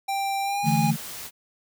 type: tone with pitch glide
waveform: square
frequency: 787 to 819.5 Hz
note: G5 to G#5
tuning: +7 to -23 cents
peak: -25 dBFS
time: 0.08-0.91 s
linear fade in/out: 10 ms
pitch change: +70 cents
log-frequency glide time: 0.42-0.67 s
type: chord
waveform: sine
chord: D suspended second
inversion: none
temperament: just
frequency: 146.83 / 165.19 / 220.2 Hz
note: D3 / E3 / A3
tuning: 0 / +4 / +2 cents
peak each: -24 dBFS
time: 0.63-0.97 s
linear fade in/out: 50 ms
type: noise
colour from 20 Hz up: white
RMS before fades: -37 dBFS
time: 0.63-1.31 s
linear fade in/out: 50 ms
effects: none